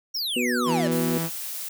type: exponential sweep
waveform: square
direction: down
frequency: 5760 to 554.4 Hz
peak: -26 dBFS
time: 0.14-0.88 s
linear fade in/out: 10 ms
type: harmonic tone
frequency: 122.6 Hz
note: B2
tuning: 12 cents flat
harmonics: 2 / 3 / 4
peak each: -25 / -29 / -31 dBFS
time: 0.36-1.18 s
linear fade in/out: 5 ms
type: tone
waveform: sawtooth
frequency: 164.81 Hz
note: E3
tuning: in tune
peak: -22 dBFS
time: 0.65-1.3 s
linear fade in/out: 50 ms
type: noise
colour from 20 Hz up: blue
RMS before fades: -33 dBFS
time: 0.91-1.69 s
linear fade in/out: 10 ms
effects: none